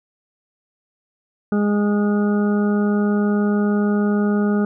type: harmonic tone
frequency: 206.4 Hz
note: G#3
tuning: 10 cents flat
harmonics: 1 / 2 / 3 / 4 / 6 / 7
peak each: -16 / -23 / -32 / -34 / -33 / -33 dBFS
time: 1.52-4.65 s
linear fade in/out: 2 ms
effects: none